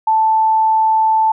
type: tone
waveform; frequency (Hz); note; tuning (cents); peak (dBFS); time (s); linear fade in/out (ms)
sine; 880; A5; 0; -10; 0.07-1.32; 5
effects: none